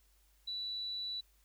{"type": "tone", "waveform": "sine", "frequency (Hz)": 3951, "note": "B7", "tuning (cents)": 0, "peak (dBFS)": -37, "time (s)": [0.47, 1.21], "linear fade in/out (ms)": 10, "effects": ["added 50 Hz sine -67 dBFS peak until 1.44 s", "white hiss -72 dBFS RMS until 1.44 s"]}